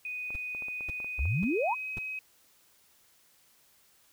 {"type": "tone with pitch glide", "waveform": "sine", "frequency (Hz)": [2489, 2534], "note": ["D#7", "D#7"], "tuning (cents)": [0, 31], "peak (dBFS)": -34, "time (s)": [0.05, 2.19], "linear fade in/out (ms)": 2, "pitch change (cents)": 31, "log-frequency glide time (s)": [1.04, 1.93]}
{"type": "clicks", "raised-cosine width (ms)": 1, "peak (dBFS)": -34, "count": 9, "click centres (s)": [0.305, 0.549, 0.623, 0.684, 0.808, 1.002, 1.045, 1.191, 1.255]}
{"type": "noise bursts", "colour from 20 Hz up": "brown", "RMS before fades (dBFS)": -37, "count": 4, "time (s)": [0.34, 1.988], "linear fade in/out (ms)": 5, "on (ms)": 22, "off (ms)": 520}
{"type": "exponential sweep", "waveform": "sine", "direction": "up", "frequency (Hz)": [55, 1075], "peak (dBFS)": -26, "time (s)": [1.18, 1.75], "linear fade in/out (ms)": 20}
{"effects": ["white hiss -64 dBFS RMS until 4.12 s"]}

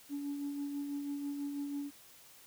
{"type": "tone with tremolo", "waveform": "sine", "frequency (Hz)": 285, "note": "C#4", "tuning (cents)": 48, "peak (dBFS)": -33, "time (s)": [0.09, 1.91], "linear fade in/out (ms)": 50, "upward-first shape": "sine", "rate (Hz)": 6.1, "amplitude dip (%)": 40, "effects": ["tanh soft clip ceiling -32 dBFS", "white hiss -58 dBFS RMS until 2.46 s"]}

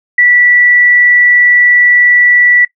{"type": "tone", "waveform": "sine", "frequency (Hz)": 1957, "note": "B6", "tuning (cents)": -16, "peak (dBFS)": -4, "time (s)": [0.18, 2.65], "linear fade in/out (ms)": 5, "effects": ["noise-tail reverb RT60 0.1 s tail -19 dB re dry"]}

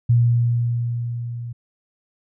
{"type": "tone with level ramp", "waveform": "sine", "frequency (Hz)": 118.9, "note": "A#2", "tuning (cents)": 35, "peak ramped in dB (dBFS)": [-11, -28], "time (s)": [0.09, 1.53], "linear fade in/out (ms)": 10, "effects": []}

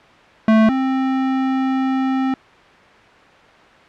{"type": "tone pair in turn", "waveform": "square", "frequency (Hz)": [220, 263.9], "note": ["A3", "C4"], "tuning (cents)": [0, 15], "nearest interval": "minor third", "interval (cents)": 315, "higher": "second", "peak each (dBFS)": [-10, -17], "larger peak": "first", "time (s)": [[0.48, 0.69], [0.69, 2.34]], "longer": "second", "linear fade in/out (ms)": 2, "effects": ["white hiss -45 dBFS RMS until 3.88 s", "low-pass 2000 Hz 12 dB/octave"]}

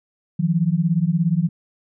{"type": "beating tone pair", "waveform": "sine", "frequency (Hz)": [159.9, 176.9], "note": ["D#3", "F3"], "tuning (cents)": [48, 23], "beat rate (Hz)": 17, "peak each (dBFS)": -19, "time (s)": [0.39, 1.49], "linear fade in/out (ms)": 10, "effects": []}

